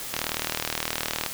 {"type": "click train", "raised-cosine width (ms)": 0.2, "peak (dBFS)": -8, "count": 45, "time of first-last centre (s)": [0.14, 1.262], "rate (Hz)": 39.2, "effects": ["white hiss -35 dBFS RMS until 1.33 s"]}